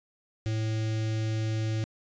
square tone with notch filter, 110 Hz, A2, in tune, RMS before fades -29 dBFS, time 0.46-1.84 s, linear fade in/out 0 ms, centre 1000 Hz, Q 0.82, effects resampled to 16000 Hz

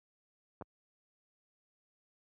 clicks, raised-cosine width 1 ms, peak -30 dBFS, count 2, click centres 0.612 / 0.622 s, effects high-pass 60 Hz 12 dB/octave

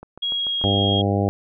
click train, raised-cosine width 1 ms, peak -24 dBFS, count 5, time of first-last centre 0.03-0.614 s, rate 6.85 Hz
sine tone with pitch glide, 3300 to 3264 Hz, G#7 to G#7, -12 to -31 cents, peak -21 dBFS, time 0.22-1.02 s, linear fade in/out 10 ms, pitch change -19 cents, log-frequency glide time 0.34-0.68 s
harmonic tone, 99.9 Hz, G2, 33 cents sharp, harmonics 1 / 2 / 3 / 4 / 5 / 6 / 7 / 8, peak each -21 / -24 / -26 / -27 / -28 / -29 / -29 / -30 dBFS, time 0.64-1.29 s, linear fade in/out 0 ms
effects none

